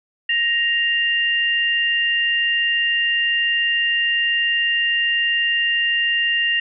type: tone pair together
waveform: sine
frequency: 1872.9 / 2794 Hz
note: A#6 / F7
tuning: +8 / 0 cents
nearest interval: perfect fifth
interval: 692 cents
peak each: -19 dBFS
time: 0.29-6.6 s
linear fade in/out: 5 ms
effects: none